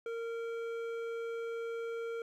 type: tone with hard clipping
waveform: triangle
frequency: 461.1 Hz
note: A#4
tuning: 19 cents flat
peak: -38 dBFS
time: 0.06-2.22 s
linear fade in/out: 2 ms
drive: 14 dB
effects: none